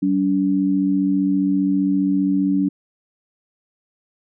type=tone pair together; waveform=sine; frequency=190.82 / 285.9 Hz; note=G3 / D4; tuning=-46 / -46 cents; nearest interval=perfect fifth; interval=700 cents; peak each=-20 / -17 dBFS; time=0.02-2.69 s; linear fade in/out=10 ms; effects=none